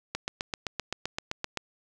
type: click train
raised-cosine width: 0.2 ms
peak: -13 dBFS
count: 12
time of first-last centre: 0.15-1.573 s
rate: 7.73 Hz
effects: none